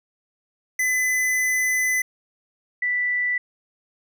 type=tone pair in turn; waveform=square / sine; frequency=2013 / 1973.9 Hz; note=B6 / B6; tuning=+33 / -1 cents; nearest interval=unison; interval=34 cents; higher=first; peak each=-20 dBFS; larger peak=neither; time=0.79-2.02 / 2.82-3.38 s; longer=first; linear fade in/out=5 ms; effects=none